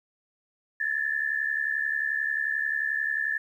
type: tone pair together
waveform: sine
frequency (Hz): 1715 / 1786.3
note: A6 / A6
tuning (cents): -45 / +26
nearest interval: minor second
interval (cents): 71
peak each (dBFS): -28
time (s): 0.8-3.38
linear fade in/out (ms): 5
effects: 10-bit